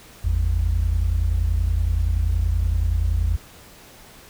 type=tone pair together; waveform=sine; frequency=51.93 / 82.5 Hz; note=G#1 / E2; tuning=+1 / +2 cents; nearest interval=minor sixth; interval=801 cents; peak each=-19 dBFS; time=0.24-3.37 s; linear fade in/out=10 ms; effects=tanh soft clip ceiling -13 dBFS + pink hiss -46 dBFS RMS until 4.29 s

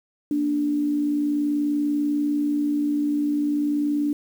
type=tone pair together; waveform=sine; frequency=233.1 / 293.5 Hz; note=A#3 / D4; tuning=0 / -1 cents; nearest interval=major third; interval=399 cents; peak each=-32 / -20 dBFS; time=0.31-4.13 s; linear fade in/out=2 ms; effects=8-bit

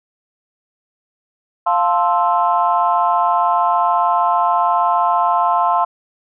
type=chord; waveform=sine; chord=F major seventh; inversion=none; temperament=equal; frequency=698.5 / 880 / 1046.5 / 1318.5 Hz; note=F5 / A5 / C6 / E6; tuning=0 / 0 / 0 / 0 cents; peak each=-17 / -18 / -16 / -22 dBFS; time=1.66-5.85 s; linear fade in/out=10 ms; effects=tanh soft clip ceiling -2 dBFS

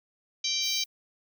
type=harmonic tone; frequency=782 Hz; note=G5; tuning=4 cents flat; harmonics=3 / 4 / 5 / 6 / 7 / 8; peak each=-37 / -34 / -31 / -33 / -35 / -34 dBFS; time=0.44-0.84 s; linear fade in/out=5 ms
type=noise; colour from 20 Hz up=violet; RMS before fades=-41 dBFS; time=0.61-0.86 s; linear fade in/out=50 ms
effects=none

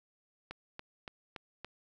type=click train; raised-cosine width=0.3 ms; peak=-26 dBFS; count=5; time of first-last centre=0.51-1.646 s; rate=3.52 Hz; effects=none

